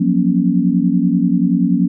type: chord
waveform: sine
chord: Gb major seventh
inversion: third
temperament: equal with one note detuned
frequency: 174.61 / 185 / 237.2 / 277.2 Hz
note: F3 / Gb3 / Bb3 / Db4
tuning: 0 / 0 / +30 / 0 cents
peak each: -17 dBFS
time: 0-1.88 s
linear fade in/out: 10 ms
effects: none